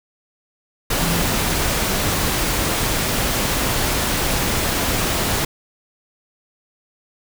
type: tone in noise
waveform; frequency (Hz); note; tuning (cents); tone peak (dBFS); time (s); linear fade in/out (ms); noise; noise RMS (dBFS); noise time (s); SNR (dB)
sine; 169; E3; +43; -21; 1.01-1.22; 5; pink; -20; 0.9-5.45; -4
effects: none